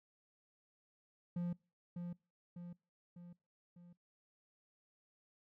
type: tone with echo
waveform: triangle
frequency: 174.61 Hz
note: F3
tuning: in tune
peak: -34 dBFS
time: 1.36-1.53 s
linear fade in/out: 5 ms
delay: 600 ms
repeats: 4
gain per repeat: -5 dB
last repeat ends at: 3.93 s
effects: noise-tail reverb RT60 0.3 s tail -24 dB re dry